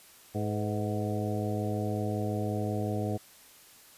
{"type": "harmonic tone with a mistuned harmonic", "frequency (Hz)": 105.5, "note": "G#2", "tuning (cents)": 28, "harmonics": [1, 2, 3, 4, 5, 6, 7], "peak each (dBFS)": [-32, -35, -37, -38, -39, -40, -40], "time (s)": [0.34, 3.18], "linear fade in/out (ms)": 20, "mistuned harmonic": 5, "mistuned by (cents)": -62, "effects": ["white hiss -55 dBFS RMS until 3.97 s", "resampled to 32000 Hz"]}